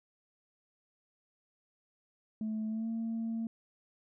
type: tone with pitch glide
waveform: sine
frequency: 217.7 to 226.8 Hz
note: A3 to A#3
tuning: -18 to -47 cents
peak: -31 dBFS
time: 2.41-3.47 s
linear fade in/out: 2 ms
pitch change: +71 cents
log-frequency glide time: 2.68-2.89 s
effects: tanh soft clip ceiling -30 dBFS